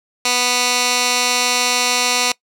15% pulse tone with band-pass filter, 246.9 Hz, B3, in tune, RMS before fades -17 dBFS, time 0.25-2.32 s, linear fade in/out 2 ms, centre 5000 Hz, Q 0.88, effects noise-tail reverb RT60 0.1 s tail -22 dB re dry

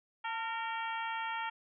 harmonic tone with a mistuned harmonic, 460.2 Hz, A#4, 22 cents flat, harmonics 2 / 3 / 4 / 5 / 6 / 7, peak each -37 / -41 / -43 / -45 / -47 / -48 dBFS, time 0.24-1.5 s, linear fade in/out 10 ms, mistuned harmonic 2, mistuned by -40 cents, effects none

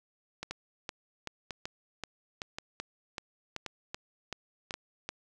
two click trains, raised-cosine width 0.2 ms, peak -20 / -19 dBFS, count 5 / 13, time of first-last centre 0.43-4.74 / 0.51-5.09 s, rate 0.928 / 2.62 Hz, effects none

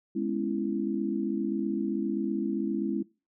sine chord, C# minor seventh, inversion second, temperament just, 207.9 / 249.5 / 277.2 / 332.6 Hz, G#3 / B3 / C#4 / E4, +2 / +18 / 0 / +16 cents, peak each -31 / -36 / -33 / -31 dBFS, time 0.15-3.03 s, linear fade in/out 10 ms, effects noise-tail reverb RT60 0.3 s tail -22 dB re dry

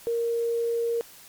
sine tone, 466.2 Hz, A#4, in tune, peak -23 dBFS, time 0.07-1.01 s, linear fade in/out 0 ms, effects white hiss -49 dBFS RMS until 1.28 s + MP3 96 kbps

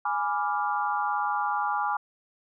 sine chord, G# diminished seventh, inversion none, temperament equal, 830.6 / 987.8 / 1174.7 / 1396.9 Hz, G#5 / B5 / D6 / F6, 0 / 0 / 0 / 0 cents, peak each -28 / -32 / -30 / -33 dBFS, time 0.05-1.97 s, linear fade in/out 5 ms, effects none

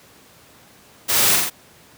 white noise with echo, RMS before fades -19 dBFS, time 1.08-1.37 s, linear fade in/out 20 ms, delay 44 ms, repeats 3, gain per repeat -2 dB, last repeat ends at 1.502 s, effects pink hiss -49 dBFS RMS until 1.97 s + high-pass 100 Hz 12 dB/octave

